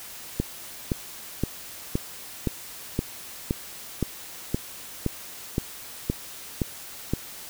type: click train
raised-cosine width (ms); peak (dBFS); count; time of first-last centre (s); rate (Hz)
3; -10; 14; 0.4-7.136; 1.93
effects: white hiss -41 dBFS RMS until 7.49 s